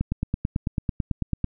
click train, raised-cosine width 5 ms, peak -11 dBFS, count 14, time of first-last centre 0.01-1.443 s, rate 9.07 Hz, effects none

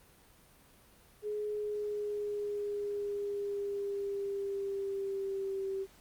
sine tone with pitch glide, 420 to 387.4 Hz, G#4 to G4, +19 to -20 cents, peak -33 dBFS, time 1.22-5.87 s, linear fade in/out 50 ms, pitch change -139 cents, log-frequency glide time 1.5-5.71 s, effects pink hiss -61 dBFS RMS until 6 s + Opus 32 kbps

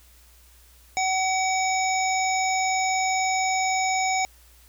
harmonic tone, 757 Hz, F#5, 39 cents sharp, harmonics 1 / 3 / 5 / 7 / 9, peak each -23 / -27 / -38 / -34 / -30 dBFS, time 0.97-4.25 s, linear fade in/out 0 ms, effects added 60 Hz sine -53 dBFS peak until 4.68 s + white hiss -56 dBFS RMS until 4.68 s

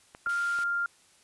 clicks, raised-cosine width 0.5 ms, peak -29 dBFS, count 3, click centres 0.149 / 0.269 / 0.588 s
sine tone, 1396.9 Hz, F6, in tune, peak -26 dBFS, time 0.26-0.86 s, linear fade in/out 2 ms
pink high-pass noise, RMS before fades -46 dBFS, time 0.29-0.64 s, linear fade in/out 5 ms, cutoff 1500 Hz, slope 24 dB/octave
effects white hiss -61 dBFS RMS until 1.23 s + resampled to 24000 Hz

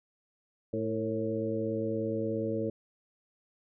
harmonic tone with a mistuned harmonic, 109.9 Hz, A2, 2 cents flat, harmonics 1 / 2 / 3 / 4 / 5, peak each -38 / -36 / -35 / -34 / -36 dBFS, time 0.73-2.7 s, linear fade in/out 5 ms, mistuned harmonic 4, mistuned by +50 cents, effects none

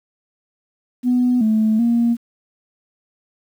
sine tone with pitch steps, 247.8 / 218.1 / 234.9 Hz, B3 / A3 / A#3, +6 / -15 / +13 cents, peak -12 dBFS, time 1.03-2.17 s, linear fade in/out 50 ms, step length 380 ms, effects tanh soft clip ceiling -9 dBFS + 8-bit

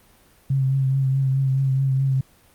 sine tone with vibrato, 134.2 Hz, C3, 44 cents sharp, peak -17 dBFS, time 0.5-2.21 s, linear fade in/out 5 ms, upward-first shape triangle, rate 4.7 Hz, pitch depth 33 cents each way, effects pink hiss -55 dBFS RMS until 2.54 s + Opus 32 kbps

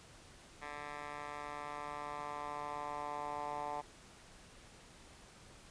10% pulse tone with band-pass filter sweep, 146.83 Hz, D3, in tune, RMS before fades -43 dBFS, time 0.61-3.82 s, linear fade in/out 20 ms, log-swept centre 1500 to 890 Hz, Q 2.9, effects pink hiss -58 dBFS RMS until 5.7 s + resampled to 22050 Hz

